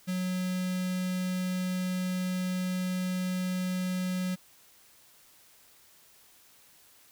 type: tone with notch filter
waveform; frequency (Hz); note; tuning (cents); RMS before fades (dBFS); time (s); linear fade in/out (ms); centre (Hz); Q
square; 183.5; F#3; -14; -31; 0.07-4.36; 20; 800; 0.79
effects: white hiss -59 dBFS RMS until 7.11 s